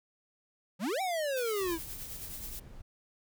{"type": "exponential two-way sweep", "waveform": "square", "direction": "up then down", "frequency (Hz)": [164.81, 784, 316.2], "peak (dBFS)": -31, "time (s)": [0.79, 1.79], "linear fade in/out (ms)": 50, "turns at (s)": 1.01}
{"type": "noise with tremolo", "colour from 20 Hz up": "blue", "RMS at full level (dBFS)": -41, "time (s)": [1.36, 2.6], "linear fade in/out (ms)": 10, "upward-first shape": "triangle", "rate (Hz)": 9.4, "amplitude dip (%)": 50}
{"type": "noise", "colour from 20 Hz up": "brown", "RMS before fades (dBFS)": -48, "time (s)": [1.6, 2.82], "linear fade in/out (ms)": 10}
{"effects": []}